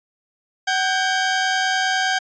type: tone pair together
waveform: sawtooth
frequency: 755.1 / 1600 Hz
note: F#5 / G6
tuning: +35 / +35 cents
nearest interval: octave + minor second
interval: 1300 cents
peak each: -17 dBFS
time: 0.67-2.19 s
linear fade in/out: 10 ms
effects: resampled to 16000 Hz